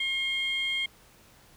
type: tone pair together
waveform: sine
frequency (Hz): 2142 / 3204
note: C7 / G7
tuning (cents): +40 / +37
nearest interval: perfect fifth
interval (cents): 697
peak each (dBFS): -28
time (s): 0-0.86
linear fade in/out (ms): 5
effects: tanh soft clip ceiling -22 dBFS + pink hiss -57 dBFS RMS until 1.56 s